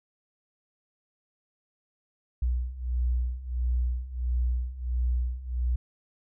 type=beating tone pair; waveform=sine; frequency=60.4 / 61.9 Hz; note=B1 / B1; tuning=-38 / +5 cents; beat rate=1.5 Hz; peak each=-30 / -27 dBFS; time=2.42-5.76 s; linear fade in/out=5 ms; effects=none